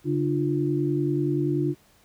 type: tone cluster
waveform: sine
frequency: 142.2 / 300.7 / 351 Hz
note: C#3 / D4 / F4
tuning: +45 / +41 / +9 cents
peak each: -26 dBFS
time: 0.04-1.75 s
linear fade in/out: 50 ms
effects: pink hiss -59 dBFS RMS until 2.04 s